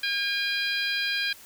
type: harmonic tone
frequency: 808 Hz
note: G#5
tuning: 48 cents flat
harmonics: 2 / 3 / 4 / 5 / 6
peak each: -29 / -31 / -32 / -33 / -34 dBFS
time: 0.03-1.33 s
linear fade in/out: 5 ms
effects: white hiss -49 dBFS RMS until 1.45 s